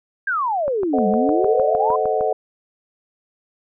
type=exponential two-way sweep; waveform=sine; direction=down then up; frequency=1646 to 193.7 to 1047 Hz; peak=-18 dBFS; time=0.27-1.96 s; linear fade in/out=5 ms; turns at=1.08 s
type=click train; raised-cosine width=1 ms; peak=-16 dBFS; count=11; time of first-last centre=0.68-2.209 s; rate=6.54 Hz
type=chord; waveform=sine; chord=A diminished seventh; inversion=none; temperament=equal; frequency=440 / 523.3 / 622.3 / 740 Hz; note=A4 / C5 / Eb5 / Gb5; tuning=0 / 0 / 0 / 0 cents; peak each=-21 / -25 / -23 / -22 dBFS; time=0.93-2.33 s; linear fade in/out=5 ms
effects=none